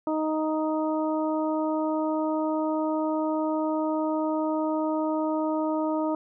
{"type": "harmonic tone", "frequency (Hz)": 311.7, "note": "D#4", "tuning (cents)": 3, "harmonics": [1, 2, 3, 4], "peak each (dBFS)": [-26, -29, -32, -37], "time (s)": [0.07, 6.15], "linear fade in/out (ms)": 2, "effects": []}